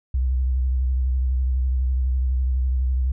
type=tone with vibrato; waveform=sine; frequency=64 Hz; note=C2; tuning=38 cents flat; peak=-18 dBFS; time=0.14-3.12 s; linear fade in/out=5 ms; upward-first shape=sine; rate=12 Hz; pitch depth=54 cents each way; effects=none